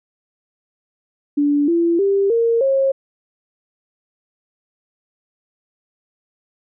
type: tone with pitch steps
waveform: sine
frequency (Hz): 289.6 / 338.5 / 395.6 / 462.4 / 540.4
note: D4 / E4 / G4 / A#4 / C#5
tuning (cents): -24 / +46 / +16 / -14 / -44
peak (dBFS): -13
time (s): 1.37-2.92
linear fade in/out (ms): 10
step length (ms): 310
effects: none